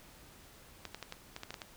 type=clicks; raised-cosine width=0.2 ms; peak=-24 dBFS; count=9; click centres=0.853 / 0.946 / 1.027 / 1.124 / 1.364 / 1.434 / 1.506 / 1.542 / 1.618 s; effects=pink hiss -57 dBFS RMS until 1.76 s